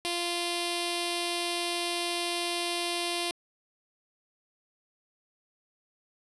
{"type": "tone with notch filter", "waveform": "5% pulse", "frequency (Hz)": 346.6, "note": "F4", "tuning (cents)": -13, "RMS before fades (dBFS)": -31, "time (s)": [0.05, 3.31], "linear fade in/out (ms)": 0, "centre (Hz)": 1500, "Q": 0.82, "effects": ["resampled to 24000 Hz", "9-bit"]}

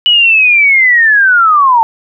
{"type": "linear sweep", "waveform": "sine", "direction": "down", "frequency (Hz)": [2963, 880], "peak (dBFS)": -4, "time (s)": [0.06, 1.83], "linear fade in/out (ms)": 0, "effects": []}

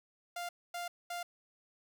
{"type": "tone bursts at uneven times", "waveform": "sawtooth", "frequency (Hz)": 698.5, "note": "F5", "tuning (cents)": 0, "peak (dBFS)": -34, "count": 3, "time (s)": [[0.36, 0.49], [0.74, 0.88], [1.1, 1.23]], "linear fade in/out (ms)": 5, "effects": []}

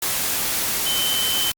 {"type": "tone in noise", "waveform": "sine", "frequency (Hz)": 3066, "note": "G7", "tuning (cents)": -39, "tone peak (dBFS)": -22, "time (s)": [0.86, 1.51], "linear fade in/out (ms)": 5, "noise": "white", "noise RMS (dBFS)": -23, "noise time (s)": [0.02, 1.52], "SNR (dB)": -2, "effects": ["Opus 48 kbps"]}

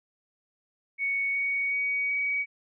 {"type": "tone with pitch steps", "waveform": "sine", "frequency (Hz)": [2224, 2237, 2250, 2263], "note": ["C#7", "C#7", "C#7", "C#7"], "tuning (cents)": [5, 15, 25, 35], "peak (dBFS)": -25, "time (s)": [0.98, 2.46], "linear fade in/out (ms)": 50, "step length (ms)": 370, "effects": []}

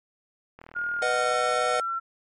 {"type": "click train", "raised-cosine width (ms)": 0.5, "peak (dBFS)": -30, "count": 49, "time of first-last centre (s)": [0.59, 1.79], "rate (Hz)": 40}
{"type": "tone with pitch glide", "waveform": "sine", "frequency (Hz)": [1423, 1352.5], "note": ["F6", "E6"], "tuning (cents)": [32, 44], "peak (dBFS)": -26, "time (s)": [0.75, 2], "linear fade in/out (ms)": 20, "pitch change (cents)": -88, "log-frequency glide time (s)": [0.94, 1.36]}
{"type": "chord", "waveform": "square", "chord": "B major", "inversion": "none", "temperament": "just", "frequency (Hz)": [493.9, 617.4, 740.8], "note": ["B4", "D#5", "F#5"], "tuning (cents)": [0, -14, 2], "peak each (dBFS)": -29, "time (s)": [1.02, 1.8], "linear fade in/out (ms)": 2}
{"effects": ["MP3 48 kbps"]}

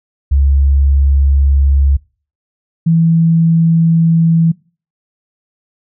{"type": "tone pair in turn", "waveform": "sine", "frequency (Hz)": [69.3, 164.82], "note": ["C#2", "E3"], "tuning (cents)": [0, 0], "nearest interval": "octave + minor third", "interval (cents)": 1500, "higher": "second", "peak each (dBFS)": -7, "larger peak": "neither", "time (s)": [[0.31, 1.97], [2.86, 4.52]], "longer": "neither", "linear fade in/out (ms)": 10, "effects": ["noise-tail reverb RT60 0.4 s tail -24 dB re dry"]}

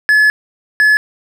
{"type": "tone bursts at uneven times", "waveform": "triangle", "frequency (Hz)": 1712, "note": "A6", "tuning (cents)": -48, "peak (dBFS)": -5, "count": 2, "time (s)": [[0.09, 0.3], [0.8, 0.97]], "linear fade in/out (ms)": 0, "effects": []}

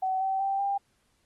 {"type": "tone with pitch steps", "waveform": "sine", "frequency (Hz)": [756, 769.2, 782.7, 796.3], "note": ["F#5", "G5", "G5", "G5"], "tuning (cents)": [37, -33, -3, 27], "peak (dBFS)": -25, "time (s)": [0.02, 0.78], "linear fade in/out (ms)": 10, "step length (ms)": 190, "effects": ["pink hiss -70 dBFS RMS until 1.25 s", "Opus 32 kbps"]}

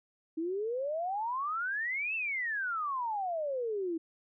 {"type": "exponential two-way sweep", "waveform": "sine", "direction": "up then down", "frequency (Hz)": [312.6, 2700, 318.3], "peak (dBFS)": -31, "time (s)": [0.37, 3.98], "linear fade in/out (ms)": 10, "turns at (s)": 2.15, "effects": []}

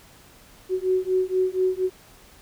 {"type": "beating tone pair", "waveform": "sine", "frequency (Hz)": [370, 374.2], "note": ["F#4", "F#4"], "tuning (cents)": [0, 20], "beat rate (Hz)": 4.2, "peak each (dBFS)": -23, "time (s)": [0.69, 1.9], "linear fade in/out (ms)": 50, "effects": ["pink hiss -51 dBFS RMS until 2.41 s"]}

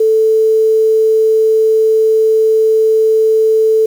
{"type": "tone with quantisation", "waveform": "sine", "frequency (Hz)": 440, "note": "A4", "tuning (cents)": 0, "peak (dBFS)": -7, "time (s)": [0, 3.86], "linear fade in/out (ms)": 5, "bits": 6, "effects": []}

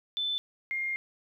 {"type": "tone pair in turn", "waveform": "sine", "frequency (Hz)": [3520, 2122], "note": ["A7", "C7"], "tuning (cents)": [0, 24], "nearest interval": "major sixth", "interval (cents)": 876, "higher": "first", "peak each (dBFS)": [-28, -29], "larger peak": "first", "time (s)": [[0.17, 0.38], [0.71, 0.96]], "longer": "second", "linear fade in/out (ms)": 0, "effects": ["11-bit"]}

